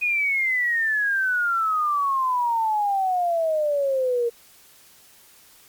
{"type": "exponential sweep", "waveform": "sine", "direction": "down", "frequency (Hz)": [2489, 464.3], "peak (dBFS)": -19, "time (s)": [0.01, 4.3], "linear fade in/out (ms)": 20, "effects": ["white hiss -52 dBFS RMS until 5.68 s", "MP3 96 kbps"]}